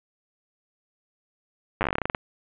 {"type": "slowing click train", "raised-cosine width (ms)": 0.5, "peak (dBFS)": -9, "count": 15, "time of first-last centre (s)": [1.81, 2.148], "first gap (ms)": 9, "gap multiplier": 1.14, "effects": ["resampled to 8000 Hz", "7-bit"]}